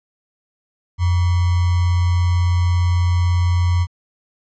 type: tone with sample-and-hold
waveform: sine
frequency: 88.2 Hz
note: F2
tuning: 18 cents sharp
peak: -13 dBFS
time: 0.98-3.87 s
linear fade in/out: 50 ms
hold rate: 1050 Hz
effects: resampled to 16000 Hz